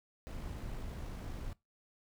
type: noise with amplitude modulation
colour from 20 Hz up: brown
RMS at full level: -41 dBFS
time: 0.27-1.53 s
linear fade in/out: 0 ms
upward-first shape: sine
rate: 54.6 Hz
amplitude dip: 25%
effects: noise-tail reverb RT60 0.2 s tail -21 dB re dry